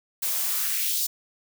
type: noise with high-pass filter sweep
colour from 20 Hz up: blue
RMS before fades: -26 dBFS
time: 0.22-1.07 s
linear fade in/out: 10 ms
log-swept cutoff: 340 to 5000 Hz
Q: 1.7
effects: none